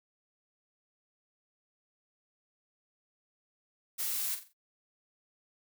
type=noise with echo; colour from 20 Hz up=blue; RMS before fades=-34 dBFS; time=3.98-4.36 s; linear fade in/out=20 ms; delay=44 ms; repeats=4; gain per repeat=-9 dB; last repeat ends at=4.536 s; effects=noise-tail reverb RT60 0.1 s tail -23 dB re dry